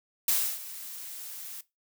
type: noise with ADSR envelope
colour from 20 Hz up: blue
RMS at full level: -24 dBFS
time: 0.28-1.61 s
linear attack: 3 ms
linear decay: 300 ms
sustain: -17 dB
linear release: 5 ms
effects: noise-tail reverb RT60 0.2 s tail -18 dB re dry